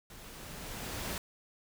pink noise with level ramp, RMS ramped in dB -51 to -36 dBFS, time 0.1-1.18 s, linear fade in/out 2 ms, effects none

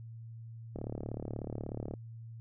click train, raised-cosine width 2 ms, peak -25 dBFS, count 44, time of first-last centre 0.76-1.938 s, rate 36.5 Hz, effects added 114 Hz sine -44 dBFS peak until 2.4 s

